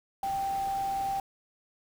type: tone in noise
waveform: sine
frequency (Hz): 784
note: G5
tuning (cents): 0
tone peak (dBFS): -28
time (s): 0.23-1.2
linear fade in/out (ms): 2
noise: pink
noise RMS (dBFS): -45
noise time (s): 0.23-1.2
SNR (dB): +14
effects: none